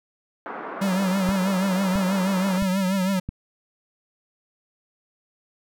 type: band-pass noise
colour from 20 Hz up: white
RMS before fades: -34 dBFS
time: 0.46-2.58 s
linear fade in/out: 0 ms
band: 230 to 1400 Hz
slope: 24 dB/octave
type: tone with vibrato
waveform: square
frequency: 190 Hz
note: F#3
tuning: 46 cents sharp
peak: -21 dBFS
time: 0.81-3.2 s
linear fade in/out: 10 ms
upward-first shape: triangle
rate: 6.2 Hz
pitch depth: 90 cents each way
type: click train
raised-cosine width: 5 ms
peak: -17 dBFS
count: 4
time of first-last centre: 1.29-3.29 s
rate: 1.5 Hz
effects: none